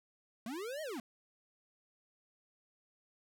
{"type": "linear two-way sweep", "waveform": "square", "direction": "up then down", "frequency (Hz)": [208.2, 645, 208.2], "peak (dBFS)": -40, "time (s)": [0.46, 1], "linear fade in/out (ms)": 2, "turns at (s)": 0.82, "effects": []}